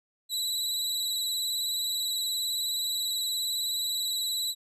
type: tone with vibrato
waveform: sawtooth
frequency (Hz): 3939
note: B7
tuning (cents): -5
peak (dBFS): -25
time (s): 0.29-4.55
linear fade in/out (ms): 50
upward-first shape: square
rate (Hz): 19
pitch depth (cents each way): 30
effects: resampled to 32000 Hz